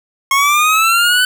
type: linear sweep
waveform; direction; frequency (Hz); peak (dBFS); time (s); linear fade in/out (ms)
25% pulse; up; 1082 to 1510; -6; 0.31-1.25; 2
effects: none